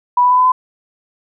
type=tone with pitch steps; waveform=sine; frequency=982 / 990.5 / 999.2 / 1007.9 / 1016.6 Hz; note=B5 / B5 / B5 / B5 / B5; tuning=-10 / +5 / +20 / +35 / +50 cents; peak=-8 dBFS; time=0.17-0.52 s; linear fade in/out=5 ms; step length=70 ms; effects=none